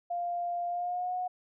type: tone with pitch glide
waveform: sine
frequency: 698.5 to 729 Hz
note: F5 to F#5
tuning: 0 to -26 cents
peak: -30 dBFS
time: 0.1-1.28 s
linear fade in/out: 10 ms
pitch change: +74 cents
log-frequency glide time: 0.68-1.14 s
effects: none